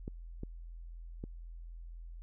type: clicks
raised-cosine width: 3 ms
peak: -28 dBFS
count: 3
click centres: 0.079 / 0.434 / 1.239 s
effects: added 42 Hz sine -44 dBFS peak until 2.22 s